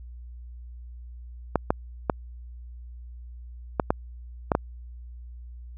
clicks, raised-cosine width 1 ms, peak -6 dBFS, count 7, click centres 1.557 / 1.705 / 2.098 / 3.798 / 3.905 / 4.518 / 4.551 s, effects added 60 Hz sine -39 dBFS peak until 5.77 s

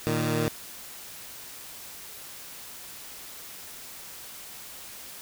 15% pulse tone pair together, 115.06 / 154.3 Hz, A#2 / D#3, -22 / -14 cents, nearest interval perfect fourth, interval 508 cents, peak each -21 dBFS, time 0.07-0.48 s, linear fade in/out 0 ms, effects white hiss -43 dBFS RMS until 5.21 s

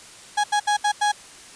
35% pulse tone bursts at uneven times, 830.6 Hz, G#5, in tune, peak -16 dBFS, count 5, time 0.37-0.44 / 0.52-0.6 / 0.67-0.77 / 0.84-0.92 / 1.01-1.12 s, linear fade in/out 10 ms, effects white hiss -44 dBFS RMS until 1.55 s + resampled to 22050 Hz

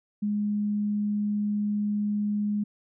sine tone, 207.6 Hz, G#3, in tune, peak -24 dBFS, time 0.22-2.64 s, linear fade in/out 10 ms, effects none

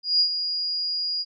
sine tone with ADSR envelope, 4865 Hz, D#8, 40 cents flat, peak -15 dBFS, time 0.03-1.25 s, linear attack 170 ms, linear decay 84 ms, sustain -9 dB, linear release 40 ms, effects none

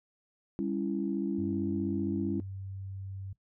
sine chord, C# diminished, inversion second, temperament just, 199.57 / 277.2 / 332.6 Hz, G3 / C#4 / E4, +31 / 0 / +16 cents, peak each -33 dBFS, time 0.59-2.4 s, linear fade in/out 0 ms
sine tone, 96.6 Hz, G2, 25 cents flat, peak -38 dBFS, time 1.38-3.33 s, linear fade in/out 5 ms
effects noise-tail reverb RT60 0.1 s tail -17 dB re dry + tanh soft clip ceiling -18 dBFS

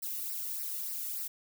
violet noise with flanger, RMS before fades -37 dBFS, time 0.02-1.28 s, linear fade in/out 10 ms, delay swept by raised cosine 0.29 to 1.28 ms, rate 3.4 Hz, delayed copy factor -0.7, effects none

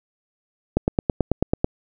click train, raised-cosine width 2 ms, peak -4 dBFS, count 9, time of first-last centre 0.77-1.644 s, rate 9.15 Hz, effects none

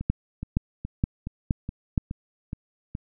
two click trains, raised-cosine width 5 ms, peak -19 / -9 dBFS, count 8 / 5, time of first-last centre 0.01-2.951 / 0.1-1.978 s, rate 2.38 / 2.13 Hz, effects none

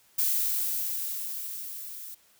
violet noise with level ramp, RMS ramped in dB -25 to -42 dBFS, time 0.18-2.15 s, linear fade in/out 10 ms, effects white hiss -62 dBFS RMS until 2.39 s

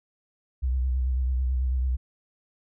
sine tone with vibrato, 63.8 Hz, C2, 43 cents flat, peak -22 dBFS, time 0.62-1.97 s, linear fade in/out 20 ms, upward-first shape sine, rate 9.1 Hz, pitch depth 54 cents each way, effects none

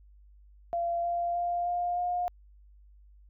sine tone with pitch steps, 686 / 692.4 / 698.8 / 705.3 / 711.8 Hz, F5 / F5 / F5 / F5 / F5, -31 / -15 / +1 / +17 / +33 cents, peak -27 dBFS, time 0.73-2.28 s, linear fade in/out 0 ms, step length 310 ms, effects added 50 Hz sine -53 dBFS peak until 3.29 s

